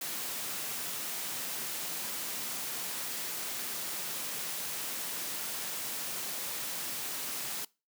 white high-pass noise, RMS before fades -37 dBFS, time 0.01-7.65 s, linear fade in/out 5 ms, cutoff 120 Hz, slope 48 dB/octave, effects noise-tail reverb RT60 0.3 s tail -24 dB re dry

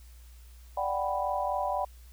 sine chord, G major seventh, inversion second, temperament equal, 587.3 / 740 / 784 / 987.8 Hz, D5 / F#5 / G5 / B5, 0 / 0 / 0 / 0 cents, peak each -33 dBFS, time 0.77-1.85 s, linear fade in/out 5 ms, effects added 60 Hz sine -48 dBFS peak until 2.12 s + white hiss -61 dBFS RMS until 2.12 s

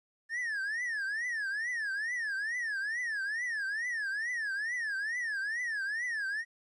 triangle tone with vibrato, 1760 Hz, A6, in tune, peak -30 dBFS, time 0.29-6.45 s, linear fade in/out 50 ms, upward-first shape triangle, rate 2.3 Hz, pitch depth 240 cents each way, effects resampled to 24000 Hz + 12-bit

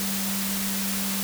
sine tone in noise, 196 Hz, G3, in tune, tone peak -29 dBFS, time 0-1.23 s, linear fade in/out 0 ms, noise white, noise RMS -29 dBFS, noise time 0-1.23 s, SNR -3 dB, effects none

